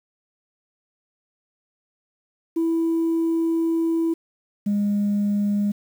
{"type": "tone pair in turn", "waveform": "sine", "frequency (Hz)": [329.6, 204.5], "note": ["E4", "G#3"], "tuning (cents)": [0, -26], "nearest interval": "minor sixth", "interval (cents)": 826, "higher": "first", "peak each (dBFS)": -17, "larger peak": "neither", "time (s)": [[2.56, 4.14], [4.66, 5.72]], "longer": "first", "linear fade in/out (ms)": 10, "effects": ["tanh soft clip ceiling -16 dBFS", "8-bit"]}